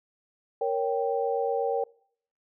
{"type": "chord", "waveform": "sine", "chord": "G diminished", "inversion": "first", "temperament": "equal", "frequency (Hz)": [466.2, 554.4, 784], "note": ["Bb4", "Db5", "G5"], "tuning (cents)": [0, 0, 0], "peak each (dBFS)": [-27, -30, -30], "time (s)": [0.61, 1.84], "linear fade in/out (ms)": 5, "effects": ["noise-tail reverb RT60 0.6 s tail -24 dB re dry"]}